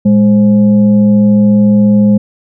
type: tone with frequency modulation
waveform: sine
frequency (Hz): 206.5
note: G#3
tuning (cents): -10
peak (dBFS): -4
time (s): 0.05-2.18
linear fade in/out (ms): 10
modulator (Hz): 319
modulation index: 0.42
effects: none